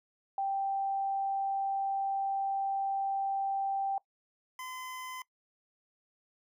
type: tone pair in turn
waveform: sine / 25% pulse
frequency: 784 / 1022.6 Hz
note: G5 / C6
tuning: 0 / -40 cents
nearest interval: perfect fourth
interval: 460 cents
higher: second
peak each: -29 / -36 dBFS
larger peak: first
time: 0.38-3.98 / 4.59-5.22 s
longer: first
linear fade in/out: 2 ms
effects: noise-tail reverb RT60 0.1 s tail -21 dB re dry